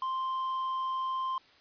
sine tone with hard clipping, 1046.5 Hz, C6, in tune, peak -31 dBFS, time 0.02-1.38 s, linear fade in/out 2 ms, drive 3 dB, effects white hiss -60 dBFS RMS until 1.6 s + resampled to 11025 Hz

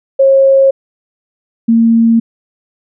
sine tone pair in turn, 541 / 228.9 Hz, C#5 / A#3, -42 / -31 cents, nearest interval octave + minor third, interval 1489 cents, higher first, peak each -4 / -5 dBFS, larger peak first, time 0.19-0.71 / 1.68-2.2 s, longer neither, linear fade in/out 10 ms, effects none

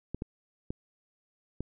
clicks, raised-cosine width 3 ms, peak -21 dBFS, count 4, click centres 0.146 / 0.221 / 0.705 / 1.606 s, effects none

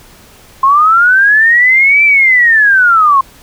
sine linear two-way sweep, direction up then down, 1054 to 2349 to 1054 Hz, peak -4 dBFS, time 0.63-3.21 s, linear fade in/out 5 ms, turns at 2.04 s, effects pink hiss -40 dBFS RMS until 3.42 s

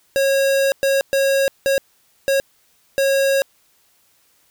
square tone bursts at uneven times, 546 Hz, C#5, 26 cents flat, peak -15 dBFS, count 6, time 0.16-0.72 / 0.83-1.01 / 1.13-1.48 / 1.66-1.78 / 2.28-2.4 / 2.98-3.42 s, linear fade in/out 0 ms, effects white hiss -59 dBFS RMS until 4.5 s

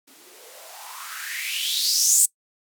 violet noise with band-pass filter sweep, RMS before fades -25 dBFS, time 0.07-2.26 s, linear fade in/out 10 ms, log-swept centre 250 to 8400 Hz, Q 5.5, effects noise-tail reverb RT60 0.1 s tail -21 dB re dry

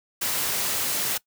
white noise, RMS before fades -26 dBFS, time 0.21-1.18 s, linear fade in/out 10 ms, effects noise-tail reverb RT60 0.1 s tail -21 dB re dry + high-pass 100 Hz 12 dB/octave

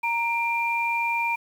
sine tone pair together, 932.3 / 2381 Hz, A#5 / D7, 0 / +23 cents, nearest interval octave + major third, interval 1623 cents, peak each -25 dBFS, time 0.03-1.36 s, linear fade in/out 10 ms, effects 8-bit

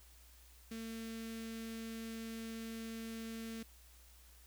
sawtooth tone with notch filter, 225.7 Hz, A3, 44 cents sharp, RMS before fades -45 dBFS, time 0.71-3.63 s, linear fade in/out 5 ms, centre 840 Hz, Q 0.59, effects added 60 Hz sine -60 dBFS peak until 4.46 s + white hiss -64 dBFS RMS until 4.46 s

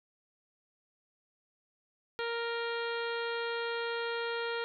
harmonic tone with a mistuned harmonic, 466.2 Hz, A#4, in tune, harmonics 1 / 2 / 3 / 4 / 5 / 6 / 7 / 8 / 9, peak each -35 / -41 / -39 / -43 / -46 / -49 / -46 / -51 / -48 dBFS, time 2.19-4.64 s, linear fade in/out 0 ms, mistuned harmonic 5, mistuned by +23 cents, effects none

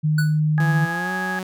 sine tone, 153.3 Hz, D#3, 25 cents flat, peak -16 dBFS, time 0.03-0.86 s, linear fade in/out 20 ms
square tone with exponential decay, 1481 Hz, F#6, 1 cent sharp, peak -21 dBFS, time 0.18-0.4 s, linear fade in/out 5 ms, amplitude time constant 47 ms
harmonic tone, 415.3 Hz, G#4, in tune, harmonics 2 / 3 / 4, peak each -29 / -36 / -25 dBFS, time 0.58-1.39 s, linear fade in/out 0 ms
sawtooth tone with pitch glide, 167.7 to 186.07 Hz, E3 to F#3, +30 to +10 cents, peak -23 dBFS, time 0.6-1.43 s, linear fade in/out 2 ms, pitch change +180 cents, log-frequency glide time 0.89-1.12 s
effects none

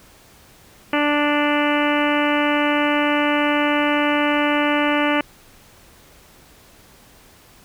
harmonic tone, 293.7 Hz, D4, in tune, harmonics 1 / 2 / 3 / 4 / 5 / 6 / 7 / 8 / 9 / 10, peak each -20 / -23 / -25 / -26 / -27 / -28 / -28 / -29 / -30 / -30 dBFS, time 0.93-5.21 s, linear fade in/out 2 ms, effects pink hiss -49 dBFS RMS until 7.64 s

